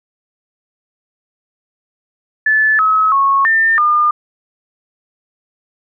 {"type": "tone with pitch steps", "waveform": "sine", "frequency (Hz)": [1739, 1283, 1099, 1799, 1209], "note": ["A6", "E6", "C#6", "A6", "D6"], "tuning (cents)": [-21, -47, -15, 38, 50], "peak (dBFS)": -9, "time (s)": [2.46, 4.11], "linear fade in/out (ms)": 5, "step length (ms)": 330, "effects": []}